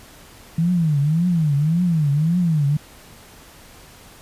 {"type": "tone with vibrato", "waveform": "sine", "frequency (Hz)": 159.2, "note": "D#3", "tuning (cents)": 40, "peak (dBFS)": -15, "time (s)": [0.58, 2.77], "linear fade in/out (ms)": 5, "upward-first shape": "triangle", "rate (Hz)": 1.8, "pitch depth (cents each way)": 240, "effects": ["pink hiss -45 dBFS RMS until 4.21 s", "resampled to 32000 Hz"]}